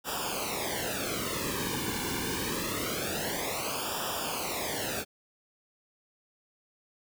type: noise with flanger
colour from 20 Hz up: pink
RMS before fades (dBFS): -33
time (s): 0.04-5.05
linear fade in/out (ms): 50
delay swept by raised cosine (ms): 0.47 to 1.57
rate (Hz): 0.25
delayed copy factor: -1
effects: none